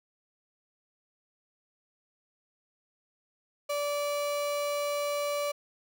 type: tone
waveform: 35% pulse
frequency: 580 Hz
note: D5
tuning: 22 cents flat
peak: -27 dBFS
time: 3.69-5.52 s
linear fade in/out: 10 ms
effects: none